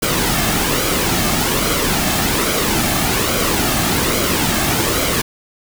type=noise with flanger; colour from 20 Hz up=pink; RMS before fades=-17 dBFS; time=0.02-5.22 s; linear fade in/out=10 ms; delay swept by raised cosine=1.1 to 2.1 ms; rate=1.2 Hz; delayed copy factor=-0.5; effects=none